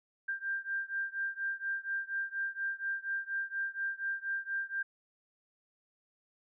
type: beating tone pair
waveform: sine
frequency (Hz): 1585 / 1589.2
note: G6 / G6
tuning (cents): +19 / +23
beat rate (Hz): 4.2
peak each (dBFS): -36 / -37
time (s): 0.28-4.83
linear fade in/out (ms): 10
effects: none